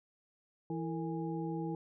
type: harmonic tone with a mistuned harmonic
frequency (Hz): 164.81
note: E3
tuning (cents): 0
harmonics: 1 / 2 / 3 / 5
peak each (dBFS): -38 / -38 / -44 / -45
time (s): 0.7-1.75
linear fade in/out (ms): 2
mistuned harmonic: 3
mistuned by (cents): -130
effects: none